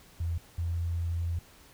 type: tone pair in turn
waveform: sine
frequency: 84 / 84.83 Hz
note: E2 / F2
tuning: +33 / -50 cents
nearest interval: unison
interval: 17 cents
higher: second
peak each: -28 dBFS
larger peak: neither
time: 0.2-0.38 / 0.58-1.39 s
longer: second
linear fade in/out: 5 ms
effects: pink hiss -56 dBFS RMS until 1.73 s